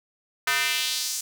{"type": "tone with high-pass filter sweep", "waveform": "square", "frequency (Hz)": 138.59, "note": "C#3", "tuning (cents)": 0, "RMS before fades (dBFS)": -26, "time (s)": [0.47, 1.21], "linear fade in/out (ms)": 5, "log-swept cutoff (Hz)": [1500, 6900], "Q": 1.7, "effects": []}